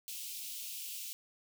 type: high-pass noise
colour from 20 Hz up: white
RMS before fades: -43 dBFS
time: 0.08-1.13 s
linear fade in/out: 0 ms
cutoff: 2500 Hz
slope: 48 dB/octave
effects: none